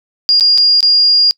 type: tone with dropouts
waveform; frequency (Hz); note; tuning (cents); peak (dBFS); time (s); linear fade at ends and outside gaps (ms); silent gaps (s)
sine; 4831; D8; +48; -6; 0.29-1.31; 0; 0.398-0.408 / 0.577-0.582 / 0.806-0.828
effects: noise-tail reverb RT60 0.1 s tail -26 dB re dry